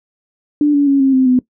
sine tone with pitch steps, 294.5 / 285.6 / 277 / 268.7 / 260.6 / 252.7 Hz, D4 / D4 / C#4 / C4 / C4 / B3, +5 / -48 / -1 / +46 / -7 / +40 cents, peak -8 dBFS, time 0.61-1.39 s, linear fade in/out 2 ms, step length 130 ms, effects noise-tail reverb RT60 0.1 s tail -19 dB re dry

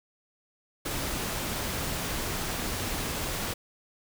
pink noise, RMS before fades -32 dBFS, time 0.85-3.54 s, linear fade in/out 10 ms, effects none

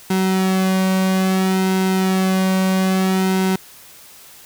sawtooth tone with flanger, 188.6 Hz, F#3, 33 cents sharp, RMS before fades -17 dBFS, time 0.1-3.56 s, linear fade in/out 5 ms, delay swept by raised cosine 1.7 to 2.35 ms, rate 0.6 Hz, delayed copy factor -0.7, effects white hiss -43 dBFS RMS until 4.45 s

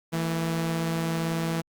sawtooth tone pair together, 164.81 / 225.7 Hz, E3 / A3, 0 / +44 cents, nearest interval perfect fourth, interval 544 cents, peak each -22 / -32 dBFS, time 0.12-1.62 s, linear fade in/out 20 ms, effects Opus 48 kbps

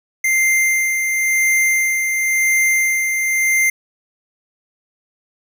square tone with tremolo, 2093 Hz, C7, in tune, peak -13 dBFS, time 0.24-3.7 s, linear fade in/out 5 ms, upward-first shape sine, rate 0.95 Hz, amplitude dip 40%, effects none

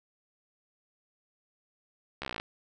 slowing click train, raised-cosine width 0.3 ms, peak -19 dBFS, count 12, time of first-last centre 2.22-2.399 s, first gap 14 ms, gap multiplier 1.03, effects none

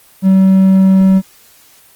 triangle tone, 190.7 Hz, G3, 47 cents flat, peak -3 dBFS, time 0.22-1.22 s, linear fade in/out 50 ms, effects white hiss -45 dBFS RMS until 1.95 s + Opus 24 kbps

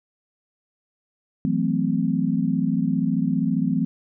sine chord, F# half-diminished seventh, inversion third, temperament equal with one note detuned, 164.81 / 185 / 220 / 257.7 Hz, E3 / F#3 / A3 / C4, 0 / 0 / 0 / -26 cents, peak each -25 / -25 / -25 / -24 dBFS, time 1.45-3.85 s, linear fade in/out 0 ms, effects none

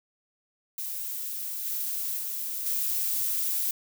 violet noise with level steps, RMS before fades -34 / -31 / -33 / -28 dBFS, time 0.78-3.71 s, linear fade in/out 2 ms, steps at 1.64 / 2.17 / 2.65 s, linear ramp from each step 20 ms, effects none

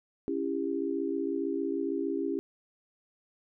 sine chord, C# diminished, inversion none, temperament just, 277.2 / 332.6 / 399.1 Hz, C#4 / E4 / G4, 0 / +16 / +31 cents, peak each -33 dBFS, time 0.28-2.39 s, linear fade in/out 0 ms, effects none

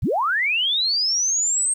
sine linear sweep, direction up, 45.84 to 8500 Hz, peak -18 dBFS, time 0.02-1.74 s, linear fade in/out 10 ms, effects 9-bit

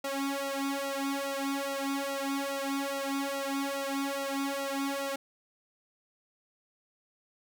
sawtooth tone with flanger, 276 Hz, C#4, 7 cents flat, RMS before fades -33 dBFS, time 0.04-5.16 s, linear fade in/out 5 ms, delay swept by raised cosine 1.5 to 2.8 ms, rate 2.4 Hz, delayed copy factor +1, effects none

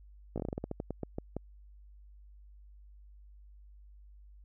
slowing click train, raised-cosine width 2 ms, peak -22 dBFS, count 15, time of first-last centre 0.36-1.366 s, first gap 17 ms, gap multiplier 1.2, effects added 50 Hz sine -52 dBFS peak until 4.44 s

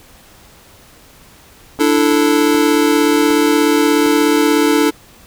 click train, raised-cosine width 1 ms, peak -14 dBFS, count 4, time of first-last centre 1.79-4.063 s, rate 1.32 Hz
square chord, D suspended second, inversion none, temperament just, 293.7 / 330.4 / 440.5 Hz, D4 / E4 / A4, 0 / +4 / +2 cents, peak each -14 / -17 / -16 dBFS, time 1.79-4.91 s, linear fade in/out 20 ms
effects pink hiss -44 dBFS RMS until 5.26 s

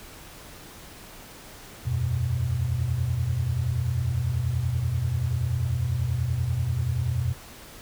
sine chord, E suspended second, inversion none, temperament just, 82.41 / 92.71 / 123.61 Hz, E2 / F#2 / B2, 0 / +4 / +2 cents, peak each -30 / -29 / -25 dBFS, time 1.85-7.34 s, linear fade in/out 20 ms, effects pink hiss -45 dBFS RMS until 7.81 s

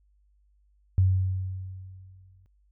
sine tone with exponential decay, 93.8 Hz, F#2, 24 cents sharp, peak -16 dBFS, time 0.98-2.46 s, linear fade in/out 0 ms, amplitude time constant 320 ms, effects added 50 Hz sine -61 dBFS peak until 2.71 s

